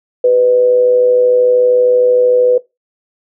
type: tone with amplitude modulation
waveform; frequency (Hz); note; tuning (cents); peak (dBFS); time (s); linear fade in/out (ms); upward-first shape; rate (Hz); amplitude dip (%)
sine; 497; B4; +11; -4; 0.24-2.58; 5; sine; 113; 40
effects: noise-tail reverb RT60 0.2 s tail -20 dB re dry